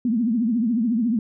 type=tone with vibrato; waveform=sine; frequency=231 Hz; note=A#3; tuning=16 cents flat; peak=-18 dBFS; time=0.05-1.19 s; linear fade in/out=2 ms; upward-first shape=triangle; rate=14 Hz; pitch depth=190 cents each way; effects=none